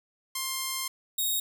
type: tone pair in turn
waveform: 5% pulse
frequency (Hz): 1056 / 3757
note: C6 / A#7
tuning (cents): +16 / +13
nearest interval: octave + minor seventh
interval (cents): 2197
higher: second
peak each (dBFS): -18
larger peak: neither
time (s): 0.35-0.88 / 1.18-1.4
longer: first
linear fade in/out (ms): 5
effects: none